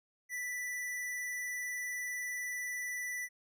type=tone with vibrato; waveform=square; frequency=1975.5 Hz; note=B6; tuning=in tune; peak=-37 dBFS; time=0.29-3.29 s; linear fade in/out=50 ms; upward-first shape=sine; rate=20 Hz; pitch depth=22 cents each way; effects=none